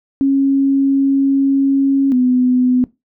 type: tone pair in turn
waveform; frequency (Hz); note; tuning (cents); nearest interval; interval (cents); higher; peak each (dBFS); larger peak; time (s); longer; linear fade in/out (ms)
sine; 273.8 / 251.4; C#4 / B3; -21 / +31; minor second; 148; first; -10; neither; 0.21-2.12 / 2.12-2.84; first; 0
effects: noise-tail reverb RT60 0.2 s tail -19 dB re dry